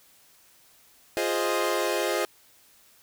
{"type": "chord", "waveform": "sawtooth", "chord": "F minor seventh", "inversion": "none", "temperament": "equal", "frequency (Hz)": [349.2, 415.3, 523.3, 622.3], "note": ["F4", "Ab4", "C5", "Eb5"], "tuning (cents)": [0, 0, 0, 0], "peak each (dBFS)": -26, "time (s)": [1.17, 2.25], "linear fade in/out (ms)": 0, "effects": ["white hiss -58 dBFS RMS until 3.02 s"]}